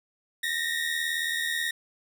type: tone pair together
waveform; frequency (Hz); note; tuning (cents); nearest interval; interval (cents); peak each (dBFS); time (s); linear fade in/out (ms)
30% pulse; 1820 / 1898.5; A#6 / A#6; -42 / +31; minor second; 73; -27; 0.43-1.71; 5
effects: none